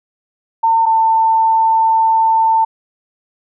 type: tone pair in turn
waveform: sine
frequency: 905 / 894.6 Hz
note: A5 / A5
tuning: +48 / +28 cents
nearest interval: unison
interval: 20 cents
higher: first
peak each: -9 dBFS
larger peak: neither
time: 0.63-0.86 / 0.86-2.65 s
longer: second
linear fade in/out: 10 ms
effects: none